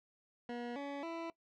20% pulse tone with pitch steps, 240.2 / 282.4 / 331.9 Hz, B3 / C#4 / E4, -48 / +32 / +12 cents, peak -35 dBFS, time 0.49-1.3 s, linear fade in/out 2 ms, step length 270 ms, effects noise-tail reverb RT60 0.1 s tail -20 dB re dry + low-pass 3000 Hz 12 dB/octave

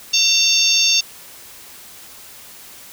harmonic tone with a mistuned harmonic, 911 Hz, A#5, 40 cents flat, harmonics 3 / 4 / 5 / 6 / 7, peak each -19 / -19 / -19 / -19 / -19 dBFS, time 0.13-1.01 s, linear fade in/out 10 ms, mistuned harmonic 4, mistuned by -29 cents, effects white hiss -40 dBFS RMS until 2.92 s

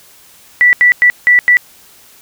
sine tone bursts at uneven times, 1963 Hz, B6, 11 cents flat, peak -4 dBFS, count 5, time 0.61-0.73 / 0.81-0.92 / 1.02-1.1 / 1.27-1.39 / 1.48-1.57 s, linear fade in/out 0 ms, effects white hiss -43 dBFS RMS until 2.21 s

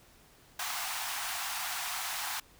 pink high-pass noise, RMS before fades -36 dBFS, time 0.59-2.4 s, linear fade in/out 5 ms, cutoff 700 Hz, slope 96 dB/octave, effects pink hiss -60 dBFS RMS until 2.59 s

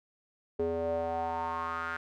square tone with band-pass filter sweep, 83 Hz, E2, 12 cents sharp, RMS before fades -33 dBFS, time 0.59-1.97 s, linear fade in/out 5 ms, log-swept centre 430 to 1500 Hz, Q 5.3, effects none

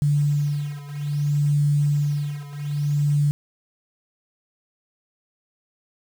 sine beating tone pair, 145.4 / 146.01 Hz, D3 / D3, -17 / -10 cents, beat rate 0.61 Hz, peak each -21 / -23 dBFS, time 0.02-3.31 s, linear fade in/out 0 ms, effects 7-bit

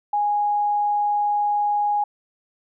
sine tone, 827 Hz, G#5, 8 cents flat, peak -18 dBFS, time 0.13-2.04 s, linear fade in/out 5 ms, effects none

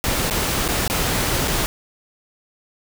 pink noise with dropouts, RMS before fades -21 dBFS, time 0.04-1.66 s, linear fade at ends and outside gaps 0 ms, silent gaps 0.299-0.309 / 0.679-0.687 / 0.878-0.899 / 1.476-1.48 s, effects none

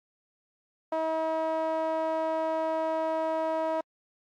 sawtooth tone with band-pass filter, 320 Hz, D#4, 49 cents sharp, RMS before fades -29 dBFS, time 0.92-3.81 s, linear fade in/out 5 ms, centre 770 Hz, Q 6.9, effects AAC 64 kbps

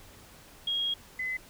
sine tone pair in turn, 3276 / 2026 Hz, G#7 / B6, -24 / +44 cents, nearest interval minor sixth, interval 832 cents, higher first, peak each -27 / -30 dBFS, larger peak first, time 0.67-0.94 / 1.19-1.37 s, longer first, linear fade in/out 5 ms, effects pink hiss -53 dBFS RMS until 1.49 s

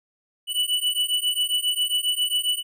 square beating tone pair, 2960 / 2967.4 Hz, F#7 / F#7, 0 / +4 cents, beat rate 7.4 Hz, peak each -25 dBFS, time 0.47-2.63 s, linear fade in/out 50 ms, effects none

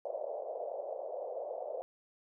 white band-pass noise, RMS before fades -40 dBFS, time 0.05-1.82 s, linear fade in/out 0 ms, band 500 to 660 Hz, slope 48 dB/octave, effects none

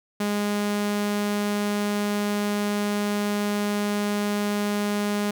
sawtooth tone, 206.1 Hz, G#3, 13 cents flat, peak -19 dBFS, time 0.2-5.31 s, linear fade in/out 5 ms, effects none

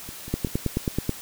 two click trains, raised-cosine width 3 ms, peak -24 / -10 dBFS, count 4 / 8, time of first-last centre 0.09-0.661 / 0.34-1.093 s, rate 5.25 / 9.29 Hz, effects white hiss -40 dBFS RMS until 1.21 s

